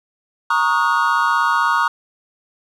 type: chord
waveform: triangle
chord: D# minor seventh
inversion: second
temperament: equal with one note detuned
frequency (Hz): 932.3 / 1108.7 / 1244.5 / 1447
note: A#5 / C#6 / D#6 / F#6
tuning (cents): 0 / 0 / 0 / -39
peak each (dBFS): -18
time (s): 0.5-1.88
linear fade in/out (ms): 5
effects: none